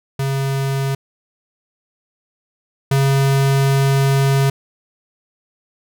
square tone pair in turn, 136.3 / 136.9 Hz, C#3 / C#3, -29 / -21 cents, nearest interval unison, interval 8 cents, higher second, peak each -18 / -13 dBFS, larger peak second, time 0.19-0.95 / 2.91-4.5 s, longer second, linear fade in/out 5 ms, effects none

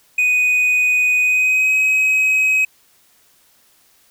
triangle tone with pitch glide, 2489 to 2538 Hz, D#7 to D#7, 0 to +34 cents, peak -11 dBFS, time 0.18-2.65 s, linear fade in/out 5 ms, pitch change +34 cents, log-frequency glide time 1.21-1.75 s, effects white hiss -55 dBFS RMS until 4.1 s

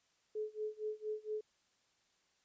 sine tone with tremolo, 428.6 Hz, A4, 45 cents flat, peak -35 dBFS, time 0.35-1.41 s, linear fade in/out 5 ms, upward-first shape sine, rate 4.3 Hz, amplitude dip 95%, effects white hiss -75 dBFS RMS until 2.44 s + resampled to 16000 Hz

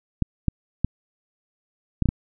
clicks, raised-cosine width 5 ms, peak -7 dBFS, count 6, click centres 0.223 / 0.483 / 0.846 / 2.023 / 2.057 / 2.089 s, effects none

